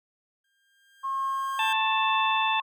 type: tone with exponential growth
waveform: 30% pulse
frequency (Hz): 1600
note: G6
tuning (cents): +35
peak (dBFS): -30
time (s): 0.44-1.73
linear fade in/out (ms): 5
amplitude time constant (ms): 280
type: tone with tremolo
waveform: sine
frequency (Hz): 1080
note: C#6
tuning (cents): -45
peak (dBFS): -25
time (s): 1.03-2.62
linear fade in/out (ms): 20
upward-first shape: triangle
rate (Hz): 1.1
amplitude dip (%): 50
type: harmonic tone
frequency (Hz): 882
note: A5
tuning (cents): +4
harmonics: 1 / 2 / 3 / 4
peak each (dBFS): -26 / -34 / -28 / -31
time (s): 1.59-2.6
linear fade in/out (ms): 2
effects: none